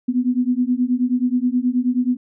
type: beating tone pair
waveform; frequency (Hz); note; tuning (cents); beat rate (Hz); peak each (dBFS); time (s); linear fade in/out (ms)
sine; 244.2 / 253.6; B3 / B3; -19 / +46; 9.4; -19; 0.08-2.17; 10
effects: none